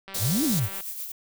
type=click train; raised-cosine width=0.3 ms; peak=-25 dBFS; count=142; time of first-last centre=0.08-0.807 s; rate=194 Hz
type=band-stop noise; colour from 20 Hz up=white; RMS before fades=-29 dBFS; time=0.14-0.6 s; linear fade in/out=10 ms; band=700 to 3400 Hz; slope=48 dB/octave
type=exponential two-way sweep; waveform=sine; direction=up then down; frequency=84.2 to 334.6 to 84.2 Hz; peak=-22 dBFS; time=0.19-0.69 s; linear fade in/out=50 ms; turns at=0.44 s
type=noise with tremolo; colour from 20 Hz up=violet; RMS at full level=-33 dBFS; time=0.49-1.12 s; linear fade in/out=5 ms; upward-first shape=sine; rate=8.1 Hz; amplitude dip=45%
effects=none